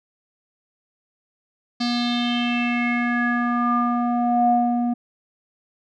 square tone with low-pass filter sweep, 240.6 Hz, B3, 45 cents flat, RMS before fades -21 dBFS, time 1.8-4.94 s, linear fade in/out 10 ms, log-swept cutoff 4600 to 530 Hz, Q 6.2, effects none

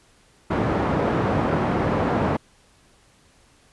pink band-pass noise, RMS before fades -22 dBFS, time 0.5-2.37 s, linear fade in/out 10 ms, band 110 to 1100 Hz, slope 12 dB/octave, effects pink hiss -57 dBFS RMS until 3.72 s + resampled to 24000 Hz

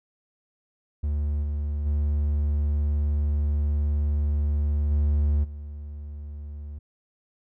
triangle tone with level steps, 73.42 Hz, D2, in tune, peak -21 / -23 / -19 / -17 / -32 dBFS, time 1.03-6.79 s, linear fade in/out 10 ms, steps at 1.42 / 1.85 / 4.9 / 5.43 s, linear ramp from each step 20 ms, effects none

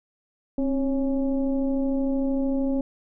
sine tone with frequency modulation, 267.4 Hz, C4, 38 cents sharp, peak -21 dBFS, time 0.58-2.81 s, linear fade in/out 2 ms, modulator 284 Hz, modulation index 0.78, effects none

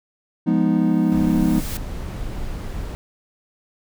triangle chord, F half-diminished seventh, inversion none, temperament equal, 174.61 / 207.7 / 246.9 / 311.1 Hz, F3 / Ab3 / Cb4 / Eb4, 0 / 0 / 0 / 0 cents, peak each -19 dBFS, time 0.46-1.61 s, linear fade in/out 20 ms
white noise with exponential growth, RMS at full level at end -31 dBFS, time 0.48-1.77 s, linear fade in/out 1 ms, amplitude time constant 280 ms
brown noise, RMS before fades -28 dBFS, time 1.12-2.95 s, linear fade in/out 0 ms
effects none

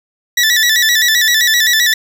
20% pulse tone with vibrato, 1844 Hz, A#6, 19 cents flat, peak -4 dBFS, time 0.37-1.94 s, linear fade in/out 5 ms, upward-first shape square, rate 7.7 Hz, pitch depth 81 cents each way, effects none

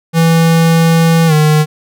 square tone with pitch glide, 164.81 to 152.89 Hz, E3 to D#3, 0 to -30 cents, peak -7 dBFS, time 0.13-1.66 s, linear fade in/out 50 ms, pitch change -130 cents, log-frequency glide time 1.27-1.33 s, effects none

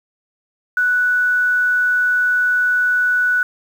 sine tone with quantisation, 1480 Hz, F#6, in tune, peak -13 dBFS, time 0.77-3.43 s, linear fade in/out 2 ms, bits 7, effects none

